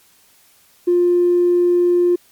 triangle tone with tanh clipping, 352.1 Hz, F4, 14 cents sharp, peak -11 dBFS, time 0.87-2.16 s, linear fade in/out 10 ms, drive 4 dB, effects white hiss -53 dBFS RMS until 2.31 s + MP3 96 kbps

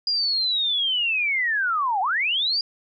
sine linear two-way sweep, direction down then up, 4886 to 725 to 4886 Hz, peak -20 dBFS, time 0.07-2.61 s, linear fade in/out 2 ms, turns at 2.01 s, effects none

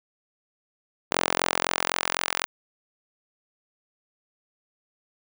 sawtooth tone with high-pass filter sweep, 43.95 Hz, F1, 12 cents sharp, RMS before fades -27 dBFS, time 1.11-2.46 s, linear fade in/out 0 ms, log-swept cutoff 530 to 1300 Hz, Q 0.72, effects none

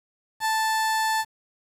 30% pulse tone, 880 Hz, A5, in tune, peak -19 dBFS, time 0.4-1.25 s, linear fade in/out 50 ms, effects resampled to 32000 Hz + 8-bit

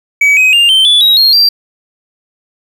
triangle tone with pitch steps, 2276 / 2525 / 2802 / 3109 / 3450 / 3828 / 4247 / 4713 Hz, C#7 / D#7 / F7 / G7 / A7 / A#7 / C8 / D8, +45 / +25 / +5 / -15 / -35 / +45 / +25 / +5 cents, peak -3 dBFS, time 0.21-1.49 s, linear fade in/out 5 ms, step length 160 ms, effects none

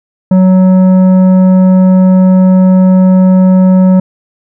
sine tone with tanh clipping, 186 Hz, F#3, 9 cents sharp, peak -4 dBFS, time 0.31-4 s, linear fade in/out 5 ms, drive 10 dB, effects none

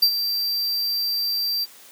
square tone with ADSR envelope, 4699 Hz, D8, in tune, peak -12 dBFS, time 0.02-1.66 s, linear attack 8 ms, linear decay 72 ms, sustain -10 dB, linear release 29 ms, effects white hiss -47 dBFS RMS until 1.91 s + high-pass 200 Hz 12 dB/octave

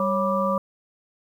harmonic tone with a mistuned harmonic, 196 Hz, G3, in tune, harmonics 1 / 3 / 5 / 6, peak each -26 / -24 / -30 / -25 dBFS, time 0-0.58 s, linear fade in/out 2 ms, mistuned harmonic 3, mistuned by -110 cents, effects 9-bit

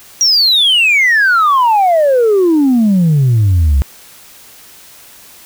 sine exponential sweep, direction down, 5780 to 64.4 Hz, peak -5 dBFS, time 0.21-3.82 s, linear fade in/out 0 ms, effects tanh soft clip ceiling -5 dBFS + white hiss -39 dBFS RMS until 5.45 s

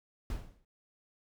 brown noise with exponential decay, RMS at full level -32 dBFS, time 0.3-0.65 s, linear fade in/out 2 ms, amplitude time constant 74 ms, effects none

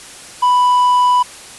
triangle tone, 990 Hz, B5, 4 cents sharp, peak -7 dBFS, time 0.42-1.23 s, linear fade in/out 10 ms, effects white hiss -35 dBFS RMS until 1.58 s + resampled to 24000 Hz

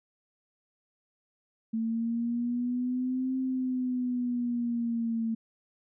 sine linear two-way sweep, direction up then down, 223 to 261.6 to 224.5 Hz, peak -27 dBFS, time 1.73-5.35 s, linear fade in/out 10 ms, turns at 3.37 s, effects none

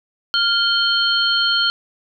sine tone cluster, 1404 / 3113 / 4307 Hz, F6 / G7 / C8, +9 / -13 / +49 cents, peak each -19 dBFS, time 0.34-1.7 s, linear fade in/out 0 ms, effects none

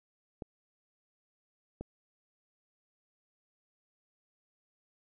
clicks, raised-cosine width 2 ms, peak -26 dBFS, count 2, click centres 0.422 / 1.81 s, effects none

